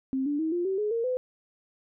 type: tone with pitch steps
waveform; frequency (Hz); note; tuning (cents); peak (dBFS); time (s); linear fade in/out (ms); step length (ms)
sine; 265 / 290.7 / 318.8 / 349.7 / 383.5 / 420.7 / 461.4 / 506.1; C4 / D4 / D#4 / F4 / G4 / G#4 / A#4 / B4; +22 / -18 / +42 / +2 / -38 / +22 / -18 / +42; -25; 0.13-1.17; 0; 130
effects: none